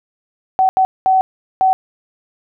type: tone bursts at uneven times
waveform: sine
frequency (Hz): 757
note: F#5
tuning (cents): +39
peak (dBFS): -9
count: 4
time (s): 0.59-0.69 / 0.77-0.85 / 1.06-1.21 / 1.61-1.73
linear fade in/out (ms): 0
effects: none